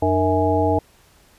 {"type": "harmonic tone with a mistuned harmonic", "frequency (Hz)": 92.5, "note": "F#2", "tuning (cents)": 0, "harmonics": [1, 3, 5, 7, 9], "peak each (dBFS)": [-22, -22, -22, -22, -22], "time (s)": [0.02, 0.79], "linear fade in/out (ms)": 5, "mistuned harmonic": 3, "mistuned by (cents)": 140, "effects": ["pink hiss -54 dBFS RMS until 1.38 s", "resampled to 32000 Hz"]}